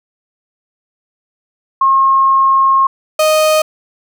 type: tone pair in turn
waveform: sine / 35% pulse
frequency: 1077 / 621.2 Hz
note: C6 / D#5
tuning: +50 / -3 cents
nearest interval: minor seventh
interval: 953 cents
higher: first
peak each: -7 dBFS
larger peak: neither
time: 1.81-2.87 / 3.19-3.62 s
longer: first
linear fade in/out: 5 ms
effects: none